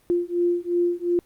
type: beating tone pair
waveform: sine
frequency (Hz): 347.7 / 350.5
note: F4 / F4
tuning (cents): -8 / +6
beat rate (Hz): 2.8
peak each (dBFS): -23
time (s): 0.1-1.19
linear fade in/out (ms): 0
effects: pink hiss -60 dBFS RMS until 1.25 s + Opus 24 kbps